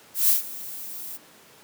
violet noise with ADSR envelope, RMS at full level -17 dBFS, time 0.14-1.18 s, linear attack 150 ms, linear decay 130 ms, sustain -19 dB, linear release 25 ms, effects pink hiss -51 dBFS RMS until 1.63 s + high-pass 200 Hz 12 dB/octave

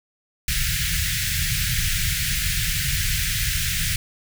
pink band-stop noise, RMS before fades -23 dBFS, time 0.48-3.96 s, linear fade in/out 2 ms, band 160 to 1600 Hz, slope 48 dB/octave, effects none

